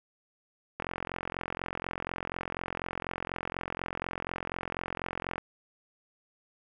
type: click train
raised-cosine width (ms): 0.5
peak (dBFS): -18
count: 203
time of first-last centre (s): 0.8-5.38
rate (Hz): 44.1
effects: none